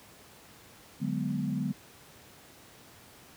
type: chord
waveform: sine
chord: G# half-diminished seventh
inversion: second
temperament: equal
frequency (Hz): 146.83 / 185 / 207.7 / 246.9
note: D3 / F#3 / G#3 / B3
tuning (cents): 0 / 0 / 0 / 0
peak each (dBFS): -34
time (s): 1-1.73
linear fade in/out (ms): 20
effects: pink hiss -54 dBFS RMS until 3.36 s + high-pass 80 Hz 12 dB/octave